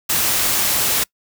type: noise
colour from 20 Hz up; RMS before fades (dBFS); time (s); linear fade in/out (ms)
white; -18; 0.09-1.04; 10
effects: noise-tail reverb RT60 0.1 s tail -24 dB re dry